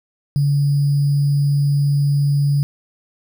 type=tone with sample-and-hold; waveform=sine; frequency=142.8 Hz; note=D3; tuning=48 cents flat; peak=-13 dBFS; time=0.36-2.63 s; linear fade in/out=0 ms; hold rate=4900 Hz; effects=none